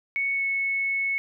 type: tone with pitch glide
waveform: sine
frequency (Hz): 2217 to 2202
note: C#7 to C#7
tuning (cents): 0 to -12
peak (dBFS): -23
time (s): 0.16-1.18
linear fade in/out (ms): 0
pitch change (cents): -12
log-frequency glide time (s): 0.34-0.43
effects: none